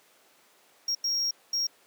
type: tone bursts at uneven times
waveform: triangle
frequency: 5588 Hz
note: F8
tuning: in tune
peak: -24 dBFS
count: 3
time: 0.88-0.95 / 1.04-1.31 / 1.53-1.67 s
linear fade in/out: 5 ms
effects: pink hiss -60 dBFS RMS until 1.86 s + high-pass 400 Hz 12 dB/octave